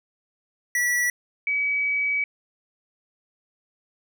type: tone pair in turn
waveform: square / sine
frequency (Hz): 1948 / 2278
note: B6 / C#7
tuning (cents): -24 / +47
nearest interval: minor third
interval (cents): 271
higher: second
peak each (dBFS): -21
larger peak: neither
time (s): 0.75-1.1 / 1.47-2.24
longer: second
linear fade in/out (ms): 2
effects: none